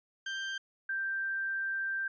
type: tone pair in turn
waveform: 30% pulse / sine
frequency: 1573 / 1573 Hz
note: G6 / G6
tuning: +6 / +6 cents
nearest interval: unison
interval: 0 cents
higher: neither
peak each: -32 / -31 dBFS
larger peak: second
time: 0.26-0.58 / 0.89-2.08 s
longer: second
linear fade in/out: 5 ms
effects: resampled to 16000 Hz